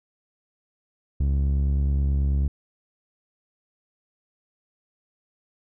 sawtooth tone with low-pass filter, 69.3 Hz, C#2, in tune, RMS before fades -22 dBFS, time 1.2-2.48 s, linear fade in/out 5 ms, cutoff 150 Hz, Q 0.51, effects none

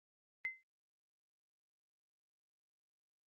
sine tone with exponential decay, 2063 Hz, C7, 25 cents flat, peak -33 dBFS, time 0.45-0.63 s, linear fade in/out 0 ms, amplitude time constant 37 ms, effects Opus 32 kbps

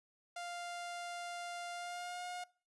sawtooth tone with pitch glide, 698.5 to 715.7 Hz, F5 to F5, 0 to +42 cents, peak -38 dBFS, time 0.36-2.44 s, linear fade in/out 5 ms, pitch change +42 cents, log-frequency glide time 1.72-2.25 s, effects noise-tail reverb RT60 0.4 s tail -22 dB re dry + resampled to 24000 Hz

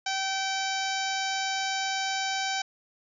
harmonic tone with a mistuned harmonic, 772 Hz, G5, 27 cents flat, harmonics 1 / 2 / 3 / 4 / 5 / 6 / 7 / 8 / 9, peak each -31 / -34 / -36 / -37 / -38 / -39 / -39 / -40 / -41 dBFS, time 0.06-2.62 s, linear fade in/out 5 ms, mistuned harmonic 8, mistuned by -37 cents, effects none

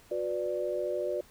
sine chord, B minor, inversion second, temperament equal with one note detuned, 363.6 / 493.9 / 587.3 Hz, F#4 / B4 / D5, -30 / 0 / 0 cents, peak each -34 / -35 / -32 dBFS, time 0.11-1.21 s, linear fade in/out 5 ms, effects pink hiss -58 dBFS RMS until 1.3 s

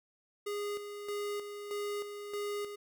square tone with tremolo, 411 Hz, G#4, 18 cents flat, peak -35 dBFS, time 0.46-2.76 s, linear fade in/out 10 ms, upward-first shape square, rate 1.6 Hz, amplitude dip 55%, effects none

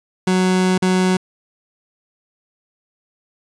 30% pulse tone with dropouts, 185 Hz, F#3, in tune, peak -11 dBFS, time 0.27-1.17 s, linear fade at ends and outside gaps 5 ms, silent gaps 0.779-0.822 s, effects resampled to 22050 Hz

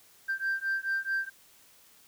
sine beating tone pair, 1572 / 1576.6 Hz, G6 / G6, +4 / +9 cents, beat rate 4.6 Hz, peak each -30 dBFS, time 0.28-1.3 s, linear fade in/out 20 ms, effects tanh soft clip ceiling -24 dBFS + white hiss -59 dBFS RMS until 2.07 s

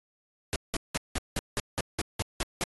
pink noise bursts, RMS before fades -29 dBFS, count 11, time 0.53-2.638 s, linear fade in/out 0 ms, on 28 ms, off 180 ms, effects AAC 32 kbps

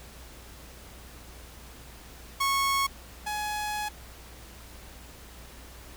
sawtooth tone pair in turn, 1100 / 841.1 Hz, C#6 / G#5, -14 / +22 cents, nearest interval perfect fourth, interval 464 cents, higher first, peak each -20 / -26 dBFS, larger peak first, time 2.4-2.87 / 3.26-3.89 s, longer second, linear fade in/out 10 ms, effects added 60 Hz sine -48 dBFS peak until 5.96 s + pink hiss -49 dBFS RMS until 5.96 s

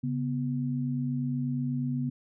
sine tone pair together, 138.59 / 246.9 Hz, C#3 / B3, 0 / 0 cents, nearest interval minor seventh, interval 1000 cents, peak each -30 / -30 dBFS, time 0.03-2.1 s, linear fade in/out 10 ms, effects none

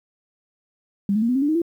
sine tone with pitch steps, 199.6 / 215.2 / 231.9 / 250 / 269.5 / 290.5 / 313.2 / 337.6 Hz, G3 / A3 / A#3 / B3 / C#4 / D4 / D#4 / E4, +32 / -38 / -9 / +21 / -49 / -19 / +11 / +41 cents, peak -17 dBFS, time 1.09-1.618 s, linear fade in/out 2 ms, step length 66 ms, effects 9-bit

